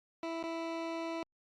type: tone with dropouts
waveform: 20% pulse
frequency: 330 Hz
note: E4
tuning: 2 cents sharp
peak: -31 dBFS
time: 0.23-1.23 s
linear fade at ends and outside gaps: 1 ms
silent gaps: 0.428-0.438 s
effects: low-pass 4000 Hz 12 dB/octave + Opus 48 kbps